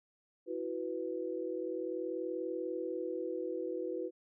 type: chord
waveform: sine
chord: E suspended second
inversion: none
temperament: equal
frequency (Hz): 329.6 / 370 / 493.9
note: E4 / F#4 / B4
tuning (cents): 0 / 0 / 0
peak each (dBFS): -40 / -39 / -39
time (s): 0.46-4.11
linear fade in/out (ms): 50
effects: none